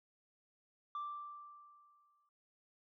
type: tone with exponential decay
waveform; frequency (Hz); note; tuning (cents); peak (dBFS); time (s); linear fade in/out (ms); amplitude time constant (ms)
sine; 1174.7; D6; 0; -36; 0.95-2.29; 2; 290
effects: tanh soft clip ceiling -37 dBFS